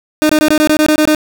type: tone bursts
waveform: 30% pulse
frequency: 306.3 Hz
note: D#4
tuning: 27 cents flat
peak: -5 dBFS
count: 10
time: 0.22-1.148 s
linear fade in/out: 0 ms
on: 73 ms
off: 22 ms
effects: none